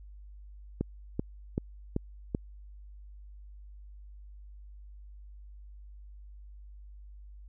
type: click train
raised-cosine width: 3 ms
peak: -16 dBFS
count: 5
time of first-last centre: 0.81-2.348 s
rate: 2.6 Hz
effects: added 50 Hz sine -46 dBFS peak until 7.48 s